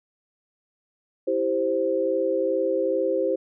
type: chord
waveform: sine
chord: C major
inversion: first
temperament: equal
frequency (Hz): 329.6 / 392 / 523.3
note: E4 / G4 / C5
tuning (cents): 0 / 0 / 0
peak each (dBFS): -28 / -26 / -23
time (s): 1.27-3.36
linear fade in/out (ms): 10
effects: none